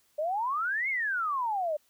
sine exponential two-way sweep, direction up then down, 583 to 2217 to 583 Hz, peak -27 dBFS, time 0.18-1.77 s, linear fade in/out 10 ms, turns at 0.89 s, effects white hiss -68 dBFS RMS until 1.89 s

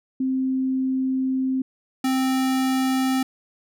sine / square tone pair in turn, 261.9 / 261.9 Hz, C4 / C4, +2 / +2 cents, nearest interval unison, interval 0 cents, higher neither, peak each -20 dBFS, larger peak neither, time 0.2-1.62 / 2.04-3.23 s, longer first, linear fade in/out 5 ms, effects none

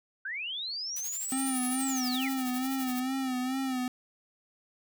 sine linear two-way sweep, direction up then down, 1487 to 10360 to 1837 Hz, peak -33 dBFS, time 0.25-2.29 s, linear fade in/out 5 ms, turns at 1.68 s
blue noise with tremolo, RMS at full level -39 dBFS, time 0.96-3 s, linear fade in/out 5 ms, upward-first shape sine, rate 12 Hz, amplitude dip 75%
square tone with vibrato, 259.2 Hz, C4, 16 cents flat, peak -30 dBFS, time 1.32-3.88 s, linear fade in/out 2 ms, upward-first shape sine, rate 2.3 Hz, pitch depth 59 cents each way
effects none

